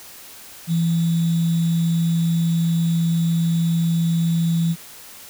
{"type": "tone with sample-and-hold", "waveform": "sine", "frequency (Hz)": 166.9, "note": "E3", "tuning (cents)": 22, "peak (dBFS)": -16, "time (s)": [0.67, 4.76], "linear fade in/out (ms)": 50, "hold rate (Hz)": 3675, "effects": ["white hiss -41 dBFS RMS until 5.29 s"]}